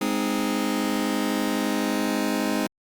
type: chord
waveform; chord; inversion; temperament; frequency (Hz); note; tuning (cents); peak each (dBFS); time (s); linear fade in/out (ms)
sawtooth; Ab major; none; just; 207.7 / 259.6 / 311.5; Ab3 / C4 / Eb4; 0 / -13 / +2; -23; 0.01-2.67; 5
effects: Opus 48 kbps